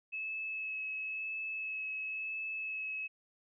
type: tone with vibrato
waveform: sine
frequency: 2591 Hz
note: E7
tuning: 30 cents flat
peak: -36 dBFS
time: 0.12-3.08 s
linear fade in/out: 20 ms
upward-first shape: sine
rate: 0.97 Hz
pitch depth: 12 cents each way
effects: none